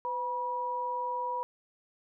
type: tone pair together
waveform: sine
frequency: 505.4 / 969 Hz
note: B4 / B5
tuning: +40 / -33 cents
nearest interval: major seventh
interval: 1127 cents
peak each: -38 / -31 dBFS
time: 0.05-1.43 s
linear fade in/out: 0 ms
effects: none